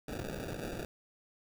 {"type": "noise with sample-and-hold", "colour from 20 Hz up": "white", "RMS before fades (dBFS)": -40, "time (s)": [0.08, 0.85], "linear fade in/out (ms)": 2, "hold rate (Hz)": 1050, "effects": []}